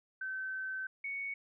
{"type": "tone pair in turn", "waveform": "sine", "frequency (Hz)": [1536, 2224], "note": ["G6", "C#7"], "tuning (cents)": [-36, 5], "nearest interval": "tritone", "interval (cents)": 641, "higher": "second", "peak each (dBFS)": [-36, -36], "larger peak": "neither", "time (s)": [[0.21, 0.87], [1.04, 1.34]], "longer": "first", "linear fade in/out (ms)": 5, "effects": []}